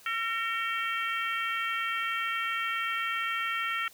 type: harmonic tone with a mistuned harmonic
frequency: 452.1 Hz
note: A4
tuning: 47 cents sharp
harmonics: 3 / 4 / 5 / 6 / 7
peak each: -32 / -34 / -36 / -38 / -39 dBFS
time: 0.06-3.88 s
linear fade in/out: 2 ms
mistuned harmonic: 4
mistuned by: +39 cents
effects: white hiss -55 dBFS RMS until 3.93 s